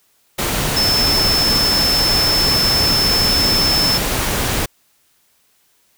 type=tone in noise; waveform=sine; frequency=5274 Hz; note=E8; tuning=in tune; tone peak=-14 dBFS; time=0.76-3.98 s; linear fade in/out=10 ms; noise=pink; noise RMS=-19 dBFS; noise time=0.38-4.66 s; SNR=+2 dB; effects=white hiss -59 dBFS RMS until 5.97 s